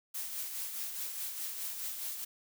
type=noise with tremolo; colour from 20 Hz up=blue; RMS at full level=-37 dBFS; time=0.14-2.25 s; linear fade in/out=10 ms; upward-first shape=triangle; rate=4.8 Hz; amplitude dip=50%; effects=none